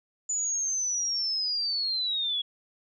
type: linear sweep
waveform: sine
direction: down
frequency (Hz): 7000 to 3322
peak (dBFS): -26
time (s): 0.29-2.42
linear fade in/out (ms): 10
effects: none

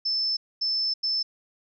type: tone bursts at uneven times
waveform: sine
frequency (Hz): 5274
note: E8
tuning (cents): 0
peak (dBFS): -23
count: 3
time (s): 0.05-0.37 / 0.61-0.94 / 1.03-1.23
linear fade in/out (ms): 10
effects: none

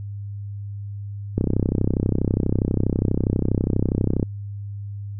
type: click train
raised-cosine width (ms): 3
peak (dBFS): -7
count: 93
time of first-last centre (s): 1.38-4.228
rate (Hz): 32.3
effects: added 101 Hz sine -29 dBFS peak until 5.19 s

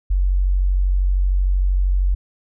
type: tone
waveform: sine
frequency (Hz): 46.48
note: F#1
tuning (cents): +9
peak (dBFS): -14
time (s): 0.1-2.15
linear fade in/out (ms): 10
effects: none

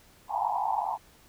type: band-pass noise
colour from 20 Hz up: pink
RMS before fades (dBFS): -29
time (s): 0.28-0.98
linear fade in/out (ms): 50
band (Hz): 730 to 990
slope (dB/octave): 96
effects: pink hiss -58 dBFS RMS until 1.28 s

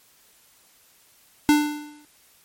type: tone with exponential decay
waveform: square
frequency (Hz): 297.1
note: D4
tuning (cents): +20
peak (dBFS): -12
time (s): 1.49-2.05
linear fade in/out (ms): 0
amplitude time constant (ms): 120
effects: white hiss -57 dBFS RMS until 2.44 s + MP3 64 kbps

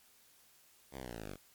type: linear sweep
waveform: 5% pulse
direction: down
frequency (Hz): 70.3 to 45.02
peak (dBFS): -32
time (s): 0.91-1.38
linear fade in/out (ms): 50
effects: white hiss -65 dBFS RMS until 1.54 s + MP3 96 kbps

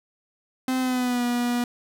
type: tone with pitch glide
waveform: 45% pulse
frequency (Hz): 258.1 to 242.2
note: C4 to B3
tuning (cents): -23 to -34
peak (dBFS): -22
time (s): 0.68-1.64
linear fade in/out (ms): 2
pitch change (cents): -111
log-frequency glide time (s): 0.79-1.24
effects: none

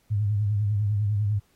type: tone with vibrato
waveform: sine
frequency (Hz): 103.83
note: G#2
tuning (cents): 0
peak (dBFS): -21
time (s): 0.1-1.4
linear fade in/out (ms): 20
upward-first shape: sine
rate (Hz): 10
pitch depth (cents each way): 69
effects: pink hiss -66 dBFS RMS until 1.55 s + AAC 48 kbps

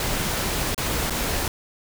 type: noise with dropouts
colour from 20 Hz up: pink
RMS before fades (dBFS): -25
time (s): 0-1.48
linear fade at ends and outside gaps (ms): 2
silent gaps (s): 0.746-0.778 / 1.099-1.105
effects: none

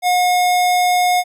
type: tone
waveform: square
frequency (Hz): 721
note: F#5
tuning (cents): -45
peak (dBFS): -13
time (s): 0.02-1.24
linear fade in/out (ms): 50
effects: resampled to 32000 Hz

